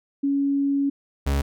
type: tone pair in turn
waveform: sine / 40% pulse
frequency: 279.4 / 69.85 Hz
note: C#4 / C#2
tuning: +14 / +14 cents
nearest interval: 2 octaves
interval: 2400 cents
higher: first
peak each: -19 dBFS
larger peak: neither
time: 0.23-0.9 / 1.26-1.42 s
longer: first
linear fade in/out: 10 ms
effects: none